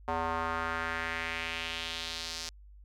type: tone with band-pass filter sweep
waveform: square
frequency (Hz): 82.41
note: E2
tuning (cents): 0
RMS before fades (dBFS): -35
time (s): 0.08-2.49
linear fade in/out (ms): 0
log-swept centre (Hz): 880 to 5300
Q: 2.2
effects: added 50 Hz sine -50 dBFS peak until 2.84 s